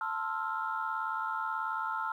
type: chord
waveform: sine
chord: F major seventh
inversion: first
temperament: equal with one note detuned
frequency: 885.6 / 1046.5 / 1318.5 / 1396.9 Hz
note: A5 / C6 / E6 / F6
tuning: +11 / 0 / 0 / 0 cents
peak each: -36 / -39 / -36 / -36 dBFS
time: 0.01-2.12 s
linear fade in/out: 2 ms
effects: tanh soft clip ceiling -22 dBFS + 11-bit